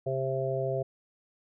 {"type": "harmonic tone", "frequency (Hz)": 132.9, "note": "C3", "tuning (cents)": 27, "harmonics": [1, 3, 4, 5], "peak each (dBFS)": [-33, -33, -33, -33], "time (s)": [0.06, 0.83], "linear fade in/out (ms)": 10, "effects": []}